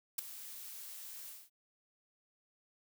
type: noise with ADSR envelope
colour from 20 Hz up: blue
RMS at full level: -31 dBFS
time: 0.18-1.5 s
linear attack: 9 ms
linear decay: 7 ms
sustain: -17 dB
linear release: 220 ms
effects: none